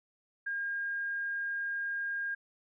sine tone, 1616 Hz, G#6, 48 cents flat, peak -32 dBFS, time 0.46-2.35 s, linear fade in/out 10 ms, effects none

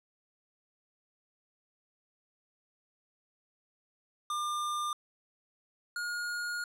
square tone pair in turn, 1200 / 1431.6 Hz, D6 / F6, +37 / +42 cents, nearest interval minor third, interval 305 cents, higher second, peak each -32 / -34 dBFS, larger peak first, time 4.3-4.93 / 5.96-6.64 s, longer second, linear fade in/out 2 ms, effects low-pass 11000 Hz 12 dB/octave

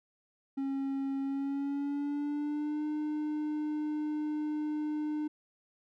triangle tone with pitch glide, 272.5 to 302.4 Hz, C#4 to D#4, -29 to -49 cents, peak -29 dBFS, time 0.57-5.28 s, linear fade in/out 10 ms, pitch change +180 cents, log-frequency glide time 1.21-2.86 s, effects none

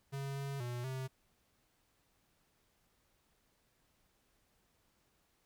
square tone with pitch steps, 137.9 / 138.7 / 121.7 / 131.3 Hz, C#3 / C#3 / B2 / C3, -9 / +1 / -25 / +6 cents, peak -39 dBFS, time 0.12-1.08 s, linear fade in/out 20 ms, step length 240 ms, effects pink hiss -75 dBFS RMS until 5.45 s

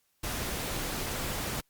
pink noise, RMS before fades -34 dBFS, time 0.23-1.61 s, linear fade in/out 10 ms, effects white hiss -73 dBFS RMS until 1.69 s + Opus 48 kbps

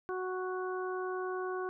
harmonic tone, 370 Hz, F#4, in tune, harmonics 1 / 2 / 3 / 4, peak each -35 / -43 / -41 / -44 dBFS, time 0.09-1.69 s, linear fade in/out 0 ms, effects none

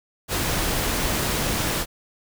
pink noise, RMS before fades -24 dBFS, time 0.28-1.86 s, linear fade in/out 50 ms, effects none

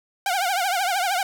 sawtooth tone with vibrato, 750 Hz, F#5, 23 cents sharp, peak -17 dBFS, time 0.26-1.23 s, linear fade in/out 2 ms, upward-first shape triangle, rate 13 Hz, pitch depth 160 cents each way, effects none

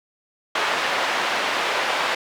pink band-pass noise, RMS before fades -23 dBFS, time 0.55-2.15 s, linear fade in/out 5 ms, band 670 to 3100 Hz, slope 12 dB/octave, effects none

